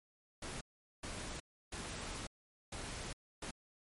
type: noise bursts at uneven times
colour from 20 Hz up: pink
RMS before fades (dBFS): -44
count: 5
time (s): 0.42-0.61 / 1.03-1.4 / 1.72-2.27 / 2.72-3.13 / 3.42-3.51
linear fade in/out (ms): 5
effects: MP3 48 kbps